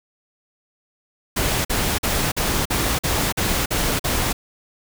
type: noise bursts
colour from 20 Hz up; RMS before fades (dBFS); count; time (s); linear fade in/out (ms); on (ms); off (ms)
pink; -21; 9; 1.36-4.33; 10; 290; 45
effects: none